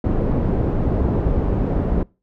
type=low-pass noise; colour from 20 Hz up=pink; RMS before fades=-19 dBFS; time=0.04-2.03 s; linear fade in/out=5 ms; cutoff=470 Hz; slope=12 dB/octave; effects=noise-tail reverb RT60 0.3 s tail -24 dB re dry